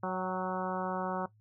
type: harmonic tone with a mistuned harmonic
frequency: 185 Hz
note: F#3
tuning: in tune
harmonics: 1 / 2 / 3 / 4 / 5 / 6 / 7 / 8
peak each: -37 / -40 / -38 / -39 / -39 / -41 / -42 / -46 dBFS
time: 0.03-1.26 s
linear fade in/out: 5 ms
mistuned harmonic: 4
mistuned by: +23 cents
effects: noise-tail reverb RT60 0.1 s tail -17 dB re dry + added 107 Hz sine -61 dBFS peak until 1.4 s